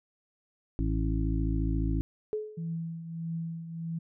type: harmonic tone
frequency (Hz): 54.3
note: A1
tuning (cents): -22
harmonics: 1 / 2 / 3 / 5 / 6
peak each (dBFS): -28 / -33 / -35 / -34 / -37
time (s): 0.79-2.01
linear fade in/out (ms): 0
type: tone with exponential decay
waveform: sine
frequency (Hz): 427.8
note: A4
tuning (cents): -49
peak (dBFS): -26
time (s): 2.33-2.76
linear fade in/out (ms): 0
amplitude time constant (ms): 93
type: tone with tremolo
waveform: sine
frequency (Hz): 165.2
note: E3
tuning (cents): +4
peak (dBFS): -30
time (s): 2.57-3.99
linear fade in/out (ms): 10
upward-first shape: triangle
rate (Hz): 1.6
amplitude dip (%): 65
effects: none